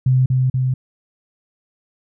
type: tone with echo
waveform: sine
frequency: 129.1 Hz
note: C3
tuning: 23 cents flat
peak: -11 dBFS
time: 0.06-0.26 s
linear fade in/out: 5 ms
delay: 240 ms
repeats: 2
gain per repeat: -2 dB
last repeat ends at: 0.74 s
effects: none